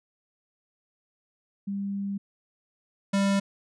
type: tone pair in turn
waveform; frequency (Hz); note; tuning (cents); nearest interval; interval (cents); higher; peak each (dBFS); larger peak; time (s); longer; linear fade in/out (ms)
sine / square; 198.9 / 197.64; G3 / G3; +25 / +14; unison; 11; first; -28 / -22; second; 1.67-2.18 / 3.13-3.4; first; 10
effects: resampled to 22050 Hz